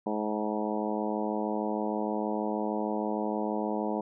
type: harmonic tone with a mistuned harmonic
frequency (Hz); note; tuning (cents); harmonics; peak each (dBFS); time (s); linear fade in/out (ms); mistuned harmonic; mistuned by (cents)
106.4; G#2; +42; 2 / 3 / 4 / 5 / 6 / 7 / 8 / 9; -33 / -35 / -36 / -37 / -38 / -38 / -39 / -40; 0.06-4.01; 5; 8; +31
effects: none